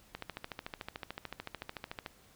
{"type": "click train", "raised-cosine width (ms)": 0.3, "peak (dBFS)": -23, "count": 27, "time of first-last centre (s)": [0.15, 2.062], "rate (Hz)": 13.6, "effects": ["pink hiss -62 dBFS RMS until 2.35 s"]}